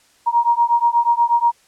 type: beating tone pair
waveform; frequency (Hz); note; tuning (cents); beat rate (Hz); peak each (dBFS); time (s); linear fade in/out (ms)
sine; 939 / 947.3; A#5 / A#5; +12 / +28; 8.3; -16; 0.26-1.52; 20
effects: white hiss -55 dBFS RMS until 1.67 s + low-pass 9000 Hz 12 dB/octave